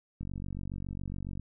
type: click train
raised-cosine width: 5 ms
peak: -26 dBFS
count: 57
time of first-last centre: 0.21-1.396 s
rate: 47.2 Hz
effects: none